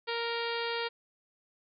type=harmonic tone; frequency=466.2 Hz; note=A#4; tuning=in tune; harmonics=1 / 2 / 3 / 4 / 5 / 6 / 7 / 8 / 9 / 10; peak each=-35 / -38 / -40 / -41 / -42 / -43 / -43 / -44 / -45 / -45 dBFS; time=0.07-0.89 s; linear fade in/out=20 ms; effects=none